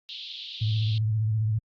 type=band-pass noise; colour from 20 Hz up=pink; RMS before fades=-39 dBFS; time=0.09-0.98 s; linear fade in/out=0 ms; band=3100 to 4100 Hz; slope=48 dB/octave
type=tone with vibrato; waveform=sine; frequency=109 Hz; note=A2; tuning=16 cents flat; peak=-22 dBFS; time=0.61-1.59 s; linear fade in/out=10 ms; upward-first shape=sine; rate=15 Hz; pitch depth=53 cents each way
effects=Opus 48 kbps